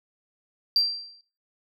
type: tone with exponential decay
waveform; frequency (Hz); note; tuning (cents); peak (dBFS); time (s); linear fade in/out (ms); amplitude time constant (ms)
sine; 4714; D8; +6; -14; 0.76-1.21; 1; 97
effects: noise-tail reverb RT60 0.3 s tail -17 dB re dry + tanh soft clip ceiling -14 dBFS